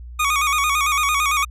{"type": "tone with vibrato", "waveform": "25% pulse", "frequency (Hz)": 1174.7, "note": "D6", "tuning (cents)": 0, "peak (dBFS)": -13, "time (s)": [0.19, 1.45], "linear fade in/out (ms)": 10, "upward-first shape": "square", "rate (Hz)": 8.9, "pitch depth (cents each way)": 79, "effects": ["added 60 Hz sine -33 dBFS peak until 1.5 s", "resampled to 32000 Hz"]}